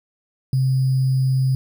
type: tone with sample-and-hold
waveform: sine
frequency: 131.6 Hz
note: C3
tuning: 10 cents sharp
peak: -15 dBFS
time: 0.53-1.55 s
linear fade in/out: 2 ms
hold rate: 4900 Hz
effects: none